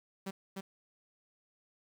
sawtooth tone with echo, 193.4 Hz, G3, 23 cents flat, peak -33 dBFS, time 0.26-0.31 s, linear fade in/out 10 ms, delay 300 ms, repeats 1, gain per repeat -2 dB, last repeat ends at 0.61 s, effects 10-bit

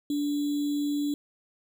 sine tone with sample-and-hold, 290.6 Hz, D4, 18 cents flat, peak -25 dBFS, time 0.1-1.14 s, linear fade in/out 2 ms, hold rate 3675 Hz, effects none

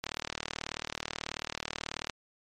click train, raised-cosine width 0.2 ms, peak -15 dBFS, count 80, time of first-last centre 0.04-2.097 s, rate 38.4 Hz, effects MP3 64 kbps

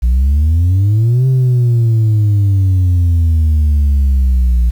sine exponential two-way sweep, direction up then down, 58.3 to 132.2 to 58.3 Hz, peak -5 dBFS, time 0.02-4.71 s, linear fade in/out 20 ms, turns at 1.27 s, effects tanh soft clip ceiling -7 dBFS + 7-bit

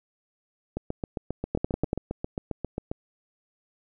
two click trains, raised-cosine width 2 ms, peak -16 / -11 dBFS, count 17 / 5, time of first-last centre 0.77-2.915 / 1.55-1.931 s, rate 7.46 / 10.5 Hz, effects none

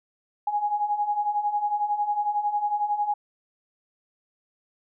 sine beating tone pair, 822 / 833 Hz, G#5 / G#5, -18 / +5 cents, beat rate 11 Hz, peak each -29 / -24 dBFS, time 0.47-3.14 s, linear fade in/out 5 ms, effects none

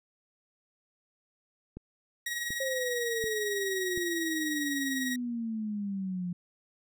click train, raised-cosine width 3 ms, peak -28 dBFS, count 4, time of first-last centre 1.77-3.976 s, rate 1.36 Hz
sawtooth tone with tremolo, 1900 Hz, A#6, 33 cents sharp, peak -27 dBFS, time 2.26-5.16 s, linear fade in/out 5 ms, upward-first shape sine, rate 20 Hz, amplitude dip 45%
sine exponential sweep, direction down, 539 to 174.61 Hz, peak -31 dBFS, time 2.6-6.33 s, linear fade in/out 5 ms
effects none

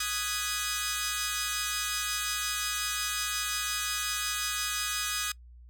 10% pulse chord, G# minor seventh, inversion second, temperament equal, 1244.5 / 1480 / 1661.2 / 1975.5 Hz, D#6 / F#6 / G#6 / B6, 0 / 0 / 0 / 0 cents, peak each -25 / -30 / -25 / -30 dBFS, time 0-5.32 s, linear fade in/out 5 ms, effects noise-tail reverb RT60 0.1 s tail -23 dB re dry + added 60 Hz sine -48 dBFS peak until 5.69 s

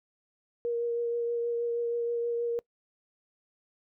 sine tone with vibrato, 471.3 Hz, A#4, 19 cents sharp, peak -27 dBFS, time 0.65-2.59 s, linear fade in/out 0 ms, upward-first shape triangle, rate 6.3 Hz, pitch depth 15 cents each way, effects noise-tail reverb RT60 0.1 s tail -24 dB re dry

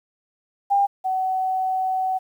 sine tone pair in turn, 800 / 752.7 Hz, G5 / F#5, +35 / +29 cents, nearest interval minor second, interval 106 cents, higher first, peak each -15 / -20 dBFS, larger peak first, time 0.7-0.87 / 1.04-2.19 s, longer second, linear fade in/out 20 ms, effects 9-bit

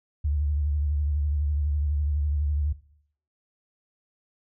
sine tone with vibrato, 73.42 Hz, D2, in tune, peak -22 dBFS, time 0.24-2.73 s, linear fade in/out 10 ms, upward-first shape triangle, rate 12 Hz, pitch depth 80 cents each way, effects noise-tail reverb RT60 0.6 s tail -17 dB re dry

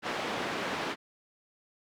pink band-pass noise, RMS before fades -34 dBFS, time 0.02-0.96 s, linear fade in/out 50 ms, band 270 to 3100 Hz, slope 12 dB/octave, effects none

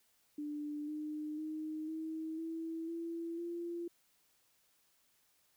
sine tone with pitch steps, 296.2 / 303.5 / 310.9 / 318.6 / 326.4 / 334.4 / 342.6 Hz, D4 / D#4 / D#4 / D#4 / E4 / E4 / F4, +15 / -43 / -1 / +41 / -17 / +25 / -33 cents, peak -38 dBFS, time 0.38-3.88 s, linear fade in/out 5 ms, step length 500 ms, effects white hiss -73 dBFS RMS until 5.56 s

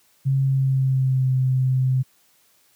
sine tone with pitch glide, 135.3 to 129.86 Hz, C#3 to C3, -42 to -13 cents, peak -16 dBFS, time 0.25-2.03 s, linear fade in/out 20 ms, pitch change -71 cents, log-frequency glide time 0.41-1.32 s, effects white hiss -60 dBFS RMS until 2.75 s + high-pass 80 Hz 12 dB/octave

